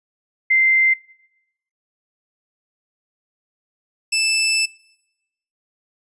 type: tone pair in turn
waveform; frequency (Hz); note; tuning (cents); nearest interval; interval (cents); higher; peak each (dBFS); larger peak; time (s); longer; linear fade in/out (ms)
sine / 20% pulse; 2083 / 2637; C7 / E7; -8 / 0; major third; 408; second; -12; neither; 0.5-0.94 / 4.12-4.66; second; 10
effects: noise-tail reverb RT60 0.9 s tail -23 dB re dry + resampled to 24000 Hz